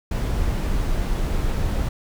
brown noise, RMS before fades -22 dBFS, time 0.11-1.89 s, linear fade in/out 5 ms, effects none

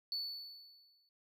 triangle tone with exponential decay, 4461 Hz, C#8, 10 cents sharp, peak -32 dBFS, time 0.12-1.09 s, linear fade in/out 1 ms, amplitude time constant 210 ms, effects tanh soft clip ceiling -31 dBFS

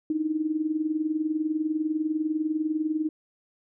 sine tone with tremolo, 311.1 Hz, D#4, in tune, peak -21 dBFS, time 0.1-3.09 s, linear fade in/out 2 ms, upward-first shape sine, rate 20 Hz, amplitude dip 70%, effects none

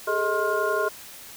sine tone cluster, 405.5 / 436.7 / 629 / 1061 / 1416 Hz, G#4 / A4 / D#5 / C6 / F6, -41 / -13 / +19 / +24 / +23 cents, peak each -28 dBFS, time 0.07-0.89 s, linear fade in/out 10 ms, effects white hiss -43 dBFS RMS until 1.36 s

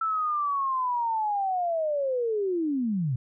sine linear sweep, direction down, 1330 to 116.54 Hz, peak -24 dBFS, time 0.01-3.16 s, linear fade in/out 5 ms, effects none

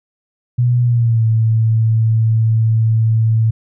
sine tone with pitch glide, 122 to 111.87 Hz, B2 to A2, -21 to +29 cents, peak -10 dBFS, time 0.58-3.51 s, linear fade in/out 10 ms, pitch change -150 cents, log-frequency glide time 0.82-1.25 s, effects none

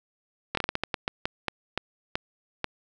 slowing click train, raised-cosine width 0.3 ms, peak -10 dBFS, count 14, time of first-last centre 0.55-2.643 s, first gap 23 ms, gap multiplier 1.29, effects none

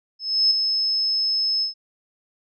sine tone with ADSR envelope, 5200 Hz, E8, 24 cents flat, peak -13 dBFS, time 0.19-1.74 s, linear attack 320 ms, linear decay 5 ms, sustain -6 dB, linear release 120 ms, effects none

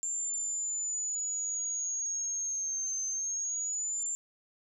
sine linear two-way sweep, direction down then up, 7300 to 6240 to 7300 Hz, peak -31 dBFS, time 0.03-4.15 s, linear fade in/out 0 ms, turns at 3.06 s, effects none

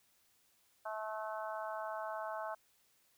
harmonic tone, 216.8 Hz, A3, 25 cents flat, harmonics 3 / 4 / 5 / 6 / 7, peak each -42 / -44 / -46 / -48 / -49 dBFS, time 0.85-2.55 s, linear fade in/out 10 ms, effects white hiss -72 dBFS RMS until 3.17 s

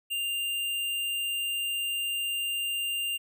square tone, 2794 Hz, F7, in tune, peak -29 dBFS, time 0.1-3.18 s, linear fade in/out 20 ms, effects none

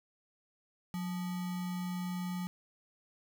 sine tone with sample-and-hold, 180.4 Hz, F#3, 44 cents flat, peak -34 dBFS, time 0.94-2.47 s, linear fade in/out 0 ms, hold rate 1050 Hz, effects none

